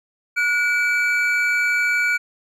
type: tone pair together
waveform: triangle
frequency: 1453 / 2306 Hz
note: F#6 / D7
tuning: -32 / -32 cents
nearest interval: minor sixth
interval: 800 cents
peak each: -18 dBFS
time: 0.36-2.18 s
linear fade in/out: 20 ms
effects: none